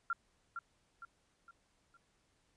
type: tone with echo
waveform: sine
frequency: 1378 Hz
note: F6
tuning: 24 cents flat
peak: -32 dBFS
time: 0.1-0.13 s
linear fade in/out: 2 ms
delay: 460 ms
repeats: 4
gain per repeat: -7 dB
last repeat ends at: 1.97 s
effects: pink hiss -75 dBFS RMS until 2.56 s + resampled to 22050 Hz